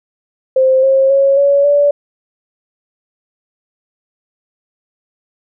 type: tone with pitch steps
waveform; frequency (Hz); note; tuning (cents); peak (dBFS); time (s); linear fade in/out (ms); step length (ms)
sine; 523.3 / 536.2 / 549.3 / 562.8 / 576.6; C5 / C5 / C#5 / C#5 / D5; 0 / +42 / -16 / +26 / -32; -7; 0.56-1.91; 5; 270
effects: none